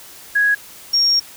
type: tone pair in turn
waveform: sine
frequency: 1661.2 / 5563 Hz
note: G#6 / F8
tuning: 0 / -8 cents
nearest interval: octave + major sixth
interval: 2092 cents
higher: second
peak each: -12 dBFS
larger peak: neither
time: 0.35-0.55 / 0.93-1.2 s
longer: second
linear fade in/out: 10 ms
effects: white hiss -40 dBFS RMS until 1.36 s